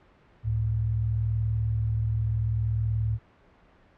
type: tone pair together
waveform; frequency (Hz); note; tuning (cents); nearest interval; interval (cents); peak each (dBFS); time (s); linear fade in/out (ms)
sine; 69.05 / 109.7; C#2 / A2; -6 / -5; minor sixth; 801; -31 / -24; 0.43-3.19; 50
effects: pink hiss -58 dBFS RMS until 3.97 s + low-pass 2000 Hz 12 dB/octave